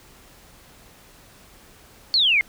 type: exponential sweep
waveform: sine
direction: down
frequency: 4511 to 2081 Hz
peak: -15 dBFS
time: 2.14-2.41 s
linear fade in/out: 0 ms
effects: pink hiss -50 dBFS RMS until 2.48 s